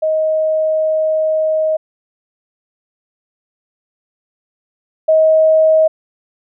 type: tone pair in turn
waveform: sine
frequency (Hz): 628 / 632.7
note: D#5 / D#5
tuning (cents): +16 / +29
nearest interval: unison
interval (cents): 13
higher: second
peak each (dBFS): -12 / -7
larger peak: second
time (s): 0.02-1.77 / 5.08-5.88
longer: first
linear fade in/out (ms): 10
effects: none